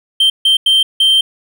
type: tone bursts at uneven times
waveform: triangle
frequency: 3136 Hz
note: G7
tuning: in tune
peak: -6 dBFS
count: 4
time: 0.2-0.3 / 0.45-0.57 / 0.66-0.83 / 1-1.21 s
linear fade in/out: 5 ms
effects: none